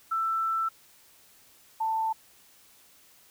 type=tone pair in turn; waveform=sine; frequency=1330 / 887.7 Hz; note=E6 / A5; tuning=+15 / +15 cents; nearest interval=perfect fifth; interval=700 cents; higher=first; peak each=-25 dBFS; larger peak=neither; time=0.11-0.69 / 1.8-2.13 s; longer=first; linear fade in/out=10 ms; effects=white hiss -58 dBFS RMS until 3.3 s